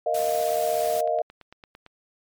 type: chord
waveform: sine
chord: Bb suspended fourth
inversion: none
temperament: equal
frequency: 466.2 / 622.3 / 698.5 Hz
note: Bb4 / Eb5 / F5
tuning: 0 / 0 / 0 cents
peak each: -29 / -24 / -25 dBFS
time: 0.06-1.22 s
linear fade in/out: 5 ms
type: noise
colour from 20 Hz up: white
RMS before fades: -36 dBFS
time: 0.14-1.01 s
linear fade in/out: 5 ms
type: click train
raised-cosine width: 0.3 ms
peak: -29 dBFS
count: 10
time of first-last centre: 0.85-1.864 s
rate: 8.88 Hz
effects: MP3 96 kbps